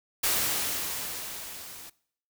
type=noise with level ramp; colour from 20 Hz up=white; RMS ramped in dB=-25 to -45 dBFS; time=0.23-1.9 s; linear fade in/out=10 ms; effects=noise-tail reverb RT60 0.6 s tail -21 dB re dry